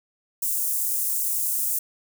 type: high-pass noise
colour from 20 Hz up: white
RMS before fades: -25 dBFS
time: 0.42-1.79 s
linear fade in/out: 5 ms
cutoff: 7700 Hz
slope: 24 dB/octave
effects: none